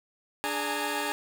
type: tone cluster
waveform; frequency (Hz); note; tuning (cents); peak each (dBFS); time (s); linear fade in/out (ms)
15% pulse; 293.4 / 417.8 / 828 / 917; D4 / G#4 / G#5 / A#5; -2 / +10 / -5 / -29; -28; 0.44-1.12; 0
effects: none